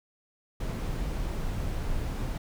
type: noise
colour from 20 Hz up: brown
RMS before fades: -31 dBFS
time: 0.6-2.38 s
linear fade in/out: 5 ms
effects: none

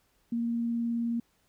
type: tone with vibrato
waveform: sine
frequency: 233.7 Hz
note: A#3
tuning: 5 cents sharp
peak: -27 dBFS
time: 0.32-1.2 s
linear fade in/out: 5 ms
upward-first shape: triangle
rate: 19 Hz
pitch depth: 11 cents each way
effects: pink hiss -70 dBFS RMS until 1.48 s

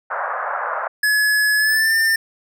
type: band-pass noise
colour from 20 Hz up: white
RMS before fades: -24 dBFS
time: 0.1-0.88 s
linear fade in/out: 10 ms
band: 560 to 1600 Hz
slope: 48 dB/octave
type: tone with pitch glide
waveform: square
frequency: 1700 to 1796.9 Hz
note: G#6 to A6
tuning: +40 to +36 cents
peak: -15 dBFS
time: 1.03-2.16 s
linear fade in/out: 5 ms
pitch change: +96 cents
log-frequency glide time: 1.57-1.94 s
effects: none

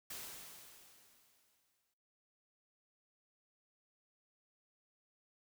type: noise with exponential decay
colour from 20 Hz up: white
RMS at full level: -45 dBFS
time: 0.1-1.94 s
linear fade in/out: 5 ms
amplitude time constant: 400 ms
effects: noise-tail reverb RT60 0.8 s tail -20 dB re dry

